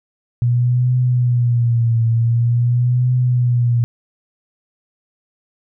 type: tone with vibrato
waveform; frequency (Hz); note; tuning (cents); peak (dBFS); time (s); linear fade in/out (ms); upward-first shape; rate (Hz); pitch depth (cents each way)
sine; 120; B2; -49; -12; 0.42-3.84; 0; triangle; 0.46; 86
effects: none